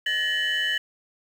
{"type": "tone cluster", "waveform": "sine", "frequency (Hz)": [1722, 1879, 2990], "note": ["A6", "A#6", "F#7"], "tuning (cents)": [-38, 13, 17], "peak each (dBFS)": [-26, -26, -24], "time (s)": [0.06, 0.78], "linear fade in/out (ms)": 5, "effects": ["tanh soft clip ceiling -18 dBFS", "8-bit"]}